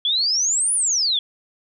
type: exponential two-way sweep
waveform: sine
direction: up then down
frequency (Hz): 3322 to 10070 to 3322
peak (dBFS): -17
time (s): 0.05-1.19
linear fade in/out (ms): 2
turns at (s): 0.74
effects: none